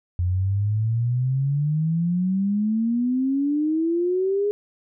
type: exponential sweep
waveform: sine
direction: up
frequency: 87.31 to 417 Hz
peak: -19 dBFS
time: 0.19-4.51 s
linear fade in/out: 0 ms
effects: none